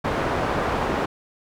white low-pass noise, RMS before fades -24 dBFS, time 0.04-1.06 s, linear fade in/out 10 ms, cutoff 1000 Hz, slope 12 dB/octave, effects none

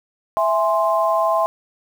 sine chord, E augmented, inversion none, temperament equal, 659.3 / 830.6 / 1046.5 Hz, E5 / G#5 / B#5, 0 / 0 / 0 cents, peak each -18 / -23 / -19 dBFS, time 0.37-1.46 s, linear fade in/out 0 ms, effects 7-bit

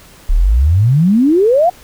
sine exponential sweep, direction up, 32.98 to 740 Hz, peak -7 dBFS, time 0.29-1.7 s, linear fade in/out 10 ms, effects pink hiss -41 dBFS RMS until 1.83 s

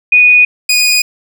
sine / 20% pulse tone pair in turn, 2473 / 2473 Hz, D#7 / D#7, -11 / -11 cents, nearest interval unison, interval 0 cents, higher neither, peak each -3 dBFS, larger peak neither, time 0.12-0.45 / 0.69-1.02 s, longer neither, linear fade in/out 5 ms, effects none

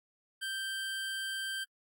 25% pulse tone, 1568 Hz, G6, in tune, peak -31 dBFS, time 0.41-1.65 s, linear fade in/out 20 ms, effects AAC 64 kbps

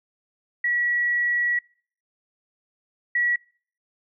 sine tone pair in turn, 1930 / 1930 Hz, B6 / B6, -40 / -40 cents, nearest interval unison, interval 0 cents, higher neither, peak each -20 / -19 dBFS, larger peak second, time 0.64-1.59 / 3.15-3.36 s, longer first, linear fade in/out 5 ms, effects noise-tail reverb RT60 0.5 s tail -25 dB re dry

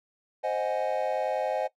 triangle chord, Ab dominant seventh, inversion first, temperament equal, 523.3 / 622.3 / 740 / 830.6 Hz, C5 / Eb5 / Gb5 / Ab5, 0 / 0 / 0 / 0 cents, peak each -29 / -28 / -30 / -31 dBFS, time 0.43-1.68 s, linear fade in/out 20 ms, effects noise-tail reverb RT60 0.1 s tail -18 dB re dry + tanh soft clip ceiling -15 dBFS

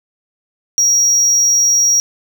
triangle tone, 5680 Hz, F8, 28 cents sharp, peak -8 dBFS, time 0.78-2 s, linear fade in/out 0 ms, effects none

